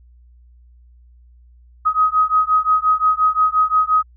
sine beating tone pair, 1258 / 1263.7 Hz, D#6 / D#6, +19 / +26 cents, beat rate 5.7 Hz, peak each -16 dBFS, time 1.85-4.03 s, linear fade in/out 20 ms, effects added 60 Hz sine -45 dBFS peak until 4.16 s

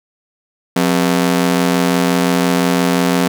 sawtooth ring-modulated tone, 221.2 Hz, A3, 9 cents sharp, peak -5 dBFS, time 0.76-3.28 s, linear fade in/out 5 ms, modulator 42.9 Hz, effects none

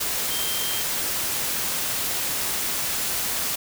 sine tone in noise, 3161 Hz, G7, 14 cents sharp, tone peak -31 dBFS, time 0.3-0.82 s, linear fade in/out 10 ms, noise white, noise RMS -26 dBFS, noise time 0-3.56 s, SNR -8 dB, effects none

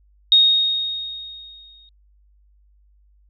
sine tone with exponential decay, 3729 Hz, A#7, in tune, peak -8 dBFS, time 0.32-1.89 s, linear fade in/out 1 ms, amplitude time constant 340 ms, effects added 50 Hz sine -53 dBFS peak until 3.29 s

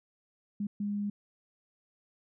sine tone bursts at uneven times, 204.6 Hz, G#3, 26 cents flat, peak -30 dBFS, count 2, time 0.6-0.67 / 0.8-1.1 s, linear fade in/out 5 ms, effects none

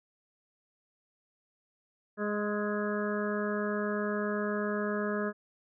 harmonic tone with a mistuned harmonic, 207.7 Hz, G#3, in tune, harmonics 1 / 2 / 3 / 5 / 6 / 7 / 8, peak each -33 / -34 / -37 / -43 / -40 / -44 / -39 dBFS, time 2.17-5.33 s, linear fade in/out 50 ms, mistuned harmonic 6, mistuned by +21 cents, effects none

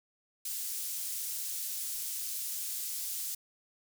pink high-pass noise, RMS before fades -37 dBFS, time 0.45-3.35 s, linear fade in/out 5 ms, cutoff 7500 Hz, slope 12 dB/octave, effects none

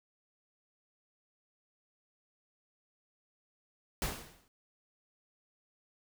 pink noise with exponential decay, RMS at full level -32 dBFS, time 4.02-4.48 s, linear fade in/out 1 ms, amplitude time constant 98 ms, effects none

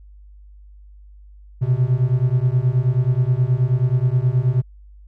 triangle beating tone pair, 121.9 / 131.3 Hz, B2 / C3, -22 / +6 cents, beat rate 9.4 Hz, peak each -16 dBFS, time 1.61-4.62 s, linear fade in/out 20 ms, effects added 50 Hz sine -41 dBFS peak until 5.07 s

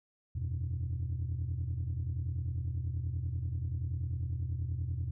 sine chord, E suspended second, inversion none, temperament just, 82.41 / 92.71 / 123.61 Hz, E2 / F#2 / B2, 0 / +4 / +2 cents, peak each -34 / -36 / -35 dBFS, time 0.35-5.11 s, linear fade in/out 10 ms, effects tanh soft clip ceiling -28 dBFS

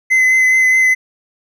triangle tone with vibrato, 2041 Hz, C7, 44 cents flat, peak -7 dBFS, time 0.1-0.95 s, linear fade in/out 20 ms, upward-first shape triangle, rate 4.8 Hz, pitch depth 19 cents each way, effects none

